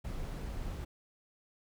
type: noise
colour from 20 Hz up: brown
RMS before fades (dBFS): -39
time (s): 0.04-0.85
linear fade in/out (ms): 10
effects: none